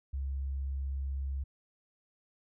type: tone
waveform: sine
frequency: 68 Hz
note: C#2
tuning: 33 cents flat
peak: -32 dBFS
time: 0.13-1.44 s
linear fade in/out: 10 ms
effects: none